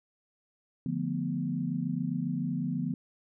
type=chord; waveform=sine; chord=B half-diminished seventh; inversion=first; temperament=equal; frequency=146.83 / 174.61 / 220 / 246.9 Hz; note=D3 / F3 / A3 / B3; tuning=0 / 0 / 0 / 0 cents; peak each=-35 / -33 / -38 / -33 dBFS; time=0.86-2.94 s; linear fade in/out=2 ms; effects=none